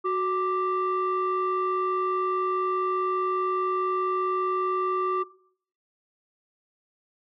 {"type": "tone pair together", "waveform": "sine", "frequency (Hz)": [370.4, 1176], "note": ["F#4", "D6"], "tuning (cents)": [2, 2], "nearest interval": "octave + minor sixth", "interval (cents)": 2000, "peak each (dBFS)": [-24, -24], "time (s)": [0.04, 5.24], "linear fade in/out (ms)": 20, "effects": ["noise-tail reverb RT60 0.6 s tail -21 dB re dry", "tanh soft clip ceiling -20 dBFS"]}